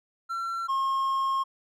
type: tone pair in turn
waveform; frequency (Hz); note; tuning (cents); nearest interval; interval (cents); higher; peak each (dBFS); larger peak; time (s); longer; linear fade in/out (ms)
triangle; 1356 / 1076.3; E6 / C6; +49 / +49; major third; 400; first; -27 / -22; second; 0.29-0.68 / 0.68-1.44; second; 20
effects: none